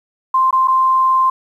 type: tone with dropouts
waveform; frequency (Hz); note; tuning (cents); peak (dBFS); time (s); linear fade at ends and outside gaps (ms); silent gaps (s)
sine; 1046.5; C6; 0; -10; 0.34-1.3; 5; 0.509-0.527 / 0.675-0.681
effects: 8-bit